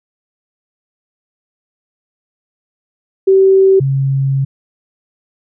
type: tone pair in turn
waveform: sine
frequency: 384.6 / 135.98 Hz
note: G4 / C#3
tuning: -33 / -33 cents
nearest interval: octave + tritone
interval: 1800 cents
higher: first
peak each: -5 / -11 dBFS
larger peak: first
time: 3.27-3.8 / 3.8-4.45 s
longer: second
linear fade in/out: 10 ms
effects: none